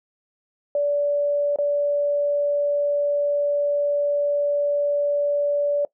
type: tone with dropouts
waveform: sine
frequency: 578 Hz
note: D5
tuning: 28 cents flat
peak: -18 dBFS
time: 0.75-5.85 s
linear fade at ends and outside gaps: 2 ms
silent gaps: 1.56-1.586 s
effects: noise-tail reverb RT60 0.1 s tail -20 dB re dry